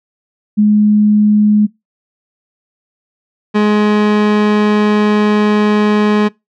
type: tone pair in turn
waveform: sine / 30% pulse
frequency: 210 / 210 Hz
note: G#3 / G#3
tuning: +19 / +19 cents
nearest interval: unison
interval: 0 cents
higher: neither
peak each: -6 dBFS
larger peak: neither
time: 0.57-1.67 / 3.54-6.29 s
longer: second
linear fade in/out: 20 ms
effects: noise-tail reverb RT60 0.2 s tail -24 dB re dry + low-pass 3000 Hz 12 dB/octave